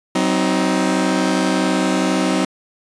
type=chord; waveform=sawtooth; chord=C diminished; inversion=second; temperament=just; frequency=188.37 / 261.6 / 314 Hz; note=Gb3 / C4 / Eb4; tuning=+31 / 0 / +16 cents; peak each=-16 dBFS; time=0.15-2.45 s; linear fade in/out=5 ms; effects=resampled to 22050 Hz